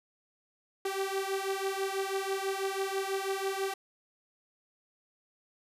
sawtooth beating tone pair, 385.2 / 391.3 Hz, G4 / G4, -30 / -3 cents, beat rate 6.1 Hz, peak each -30 dBFS, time 0.85-3.74 s, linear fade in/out 5 ms, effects resampled to 32000 Hz

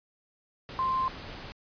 sine tone in noise, 1046.5 Hz, C6, in tune, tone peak -25 dBFS, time 0.79-1.08 s, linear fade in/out 0 ms, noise pink, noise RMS -42 dBFS, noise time 0.69-1.52 s, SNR +14 dB, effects resampled to 11025 Hz

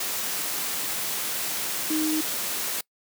sine tone in noise, 311.1 Hz, D#4, in tune, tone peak -23 dBFS, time 1.9-2.21 s, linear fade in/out 5 ms, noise white, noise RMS -29 dBFS, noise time 0-2.81 s, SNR +3 dB, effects noise-tail reverb RT60 0.1 s tail -24 dB re dry + high-pass 150 Hz 12 dB/octave

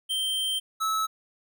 square tone pair in turn, 3136 / 1301.1 Hz, G7 / E6, 0 / -23 cents, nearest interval octave + minor third, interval 1523 cents, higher first, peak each -26 / -25 dBFS, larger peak second, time 0.09-0.6 / 0.8-1.07 s, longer first, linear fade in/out 20 ms, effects none

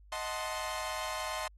sawtooth chord, D# diminished seventh, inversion none, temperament equal with one note detuned, 626.6 / 740 / 880 / 1046.5 Hz, D#5 / F#5 / A5 / C6, +12 / 0 / 0 / 0 cents, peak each -36 / -39 / -39 / -35 dBFS, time 0.12-1.48 s, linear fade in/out 5 ms, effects added 50 Hz sine -54 dBFS peak until 1.57 s + AAC 32 kbps

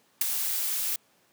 blue noise with ADSR envelope, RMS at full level -20 dBFS, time 0.21-0.96 s, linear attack 6 ms, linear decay 11 ms, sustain -9 dB, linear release 4 ms, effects pink hiss -64 dBFS RMS until 1.32 s + high-pass 200 Hz 12 dB/octave

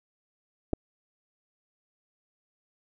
clicks, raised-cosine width 2 ms, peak -19 / -13 dBFS, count 2, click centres 0.731 / 0.734 s, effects none

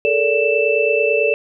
sine tone cluster, 426.8 / 455.9 / 577 / 2651 Hz, G#4 / A#4 / D5 / E7, +47 / -39 / -31 / +9 cents, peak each -19 dBFS, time 0.05-1.34 s, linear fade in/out 0 ms, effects none

